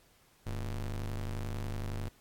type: ring-modulated tone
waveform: square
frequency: 61.74 Hz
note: B1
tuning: in tune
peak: -32 dBFS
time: 0.46-2.09 s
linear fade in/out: 10 ms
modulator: 36.2 Hz
effects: pink hiss -65 dBFS RMS until 2.2 s + AAC 64 kbps